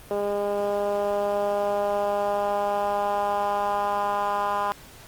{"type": "tone with band-pass filter sweep", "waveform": "10% pulse", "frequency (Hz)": 203.5, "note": "G#3", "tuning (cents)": -35, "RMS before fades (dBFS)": -25, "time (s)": [0.11, 4.72], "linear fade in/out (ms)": 0, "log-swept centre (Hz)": [490, 1000], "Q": 2.4, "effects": ["pink hiss -47 dBFS RMS until 5.07 s", "Opus 32 kbps"]}